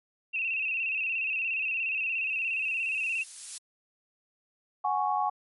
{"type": "tone with vibrato", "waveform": "sine", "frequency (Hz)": 2637, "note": "E7", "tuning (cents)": 0, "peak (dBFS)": -27, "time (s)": [0.33, 3.24], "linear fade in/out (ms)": 20, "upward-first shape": "square", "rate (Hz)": 17, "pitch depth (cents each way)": 56}
{"type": "noise with exponential growth", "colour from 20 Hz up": "violet", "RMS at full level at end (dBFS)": -31, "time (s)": [2.01, 3.58], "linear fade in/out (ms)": 2, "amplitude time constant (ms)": 340}
{"type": "chord", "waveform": "sine", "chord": "F# suspended second", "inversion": "none", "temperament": "equal", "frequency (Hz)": [740, 830.6, 1108.7], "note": ["F#5", "G#5", "C#6"], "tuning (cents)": [0, 0, 0], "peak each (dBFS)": [-30, -28, -30], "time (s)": [4.84, 5.3], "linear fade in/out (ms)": 10}
{"effects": ["low-pass 10000 Hz 12 dB/octave", "MP3 48 kbps"]}